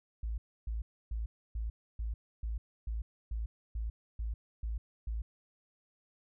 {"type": "tone bursts", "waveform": "sine", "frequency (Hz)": 55.3, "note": "A1", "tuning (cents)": 9, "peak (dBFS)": -33, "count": 12, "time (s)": [0.23, 5.22], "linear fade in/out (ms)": 5, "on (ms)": 150, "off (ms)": 290, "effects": []}